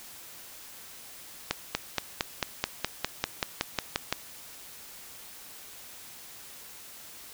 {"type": "accelerating click train", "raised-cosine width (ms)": 0.2, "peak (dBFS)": -8, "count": 14, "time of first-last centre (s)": [1.51, 4.126], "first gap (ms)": 240, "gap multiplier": 0.97, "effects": ["white hiss -47 dBFS RMS until 7.33 s"]}